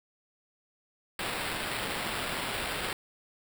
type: noise with sample-and-hold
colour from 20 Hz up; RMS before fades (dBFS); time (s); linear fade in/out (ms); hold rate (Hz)
violet; -34; 1.19-2.93; 2; 6300
effects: none